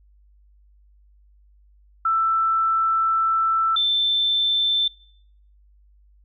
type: tone pair in turn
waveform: sine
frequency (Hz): 1328 / 3545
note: E6 / A7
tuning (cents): +12 / +12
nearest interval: octave + perfect fourth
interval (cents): 1700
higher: second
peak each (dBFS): -17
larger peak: neither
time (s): 2.05-3.76 / 3.76-4.88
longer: first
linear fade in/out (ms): 5
effects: noise-tail reverb RT60 0.7 s tail -26 dB re dry + added 50 Hz sine -52 dBFS peak until 6.24 s